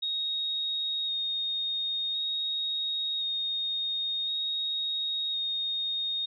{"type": "tone with vibrato", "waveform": "sine", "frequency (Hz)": 3729, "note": "A#7", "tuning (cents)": 0, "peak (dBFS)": -28, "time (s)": [0.02, 6.26], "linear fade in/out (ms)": 10, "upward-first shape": "square", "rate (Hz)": 0.47, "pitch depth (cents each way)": 11, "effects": []}